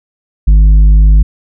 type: tone with tanh clipping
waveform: sine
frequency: 51.3 Hz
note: G#1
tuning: 21 cents flat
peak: -3 dBFS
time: 0.47-1.23 s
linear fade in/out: 10 ms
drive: 6 dB
effects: none